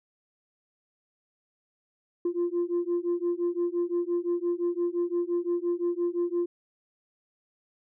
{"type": "beating tone pair", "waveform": "sine", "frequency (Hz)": [345.1, 350.9], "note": ["F4", "F4"], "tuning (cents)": [-21, 8], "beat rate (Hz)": 5.8, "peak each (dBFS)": -27, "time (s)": [2.25, 6.46], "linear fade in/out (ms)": 5, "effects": ["tanh soft clip ceiling -21 dBFS"]}